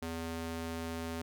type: tone with high-pass filter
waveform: square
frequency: 82.5 Hz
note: E2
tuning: 2 cents sharp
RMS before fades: -39 dBFS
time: 0.02-1.22 s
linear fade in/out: 5 ms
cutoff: 170 Hz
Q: 0.87
effects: none